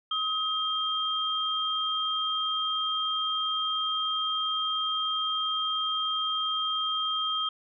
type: tone pair together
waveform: sine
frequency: 1268 / 3195 Hz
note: D#6 / G7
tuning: +32 / +32 cents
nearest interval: octave + major third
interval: 1600 cents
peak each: -30 / -28 dBFS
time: 0.11-7.49 s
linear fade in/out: 5 ms
effects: none